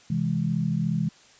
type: chord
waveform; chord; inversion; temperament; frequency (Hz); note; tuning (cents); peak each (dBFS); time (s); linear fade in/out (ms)
sine; C augmented; none; equal; 130.81 / 164.81 / 207.7; C3 / E3 / G#3; 0 / 0 / 0; -29 / -25 / -28; 0.1-1.09; 5
effects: white hiss -54 dBFS RMS until 1.39 s + resampled to 16000 Hz